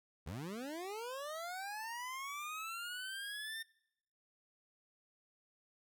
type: linear sweep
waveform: 25% pulse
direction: up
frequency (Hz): 67 to 1823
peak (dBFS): -38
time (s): 0.26-3.63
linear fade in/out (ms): 10
effects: noise-tail reverb RT60 0.8 s tail -24 dB re dry